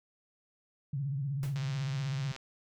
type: tone with vibrato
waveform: sine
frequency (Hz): 138.59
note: C#3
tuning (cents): 0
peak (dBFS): -31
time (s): 0.93-2.32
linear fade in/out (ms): 5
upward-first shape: sine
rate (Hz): 16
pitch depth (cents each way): 110
type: noise with exponential decay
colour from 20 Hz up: pink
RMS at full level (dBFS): -43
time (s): 1.43-1.66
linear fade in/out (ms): 1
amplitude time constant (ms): 50
type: click train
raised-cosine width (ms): 0.2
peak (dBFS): -27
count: 107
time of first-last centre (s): 1.56-2.363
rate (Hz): 132
effects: none